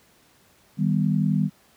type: chord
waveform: sine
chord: Eb augmented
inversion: none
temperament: equal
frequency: 155.56 / 196 / 246.9 Hz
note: Eb3 / G3 / B3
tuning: 0 / 0 / 0 cents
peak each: -22 / -22 / -27 dBFS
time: 0.77-1.5 s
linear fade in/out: 50 ms
effects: pink hiss -58 dBFS RMS until 1.76 s + high-pass 80 Hz 12 dB/octave